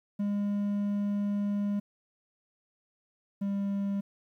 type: tone pair in turn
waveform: triangle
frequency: 203.6 / 199.18 Hz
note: G#3 / G3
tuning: -34 / +28 cents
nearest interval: unison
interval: 38 cents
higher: first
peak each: -25 / -26 dBFS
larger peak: first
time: 0.19-1.8 / 3.41-4.01 s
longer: first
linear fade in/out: 10 ms
effects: 11-bit